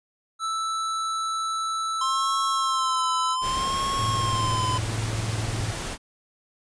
square tone, 1318.5 Hz, E6, in tune, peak -26 dBFS, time 0.39-3.37 s, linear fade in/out 50 ms
square tone with vibrato, 1053 Hz, C6, 11 cents sharp, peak -25 dBFS, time 2.01-4.78 s, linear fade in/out 5 ms, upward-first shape sine, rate 0.64 Hz, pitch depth 63 cents each way
pink noise, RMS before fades -32 dBFS, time 3.41-5.98 s, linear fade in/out 50 ms
triangle tone with tremolo, 110.2 Hz, A2, 3 cents sharp, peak -22 dBFS, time 3.98-5.73 s, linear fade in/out 20 ms, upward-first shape square, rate 20 Hz, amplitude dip 65%
effects resampled to 22050 Hz

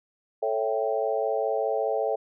sine chord, A dominant seventh, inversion none, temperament equal, 440 / 554.4 / 659.3 / 784 Hz, A4 / C#5 / E5 / G5, 0 / 0 / 0 / 0 cents, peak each -28 / -29 / -29 / -31 dBFS, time 0.42-2.16 s, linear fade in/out 10 ms, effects none

